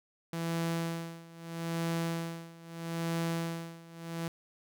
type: tone with tremolo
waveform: sawtooth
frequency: 166.5 Hz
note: E3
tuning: 18 cents sharp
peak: -26 dBFS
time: 0.33-4.28 s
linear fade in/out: 2 ms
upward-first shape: sine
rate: 0.78 Hz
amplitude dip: 90%
effects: none